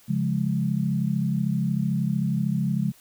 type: chord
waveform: sine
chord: Db major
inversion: none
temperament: equal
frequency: 138.59 / 174.61 / 207.7 Hz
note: Db3 / F3 / Ab3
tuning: 0 / 0 / 0 cents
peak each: -26 dBFS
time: 0.08-2.92 s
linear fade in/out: 20 ms
effects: white hiss -55 dBFS RMS until 3 s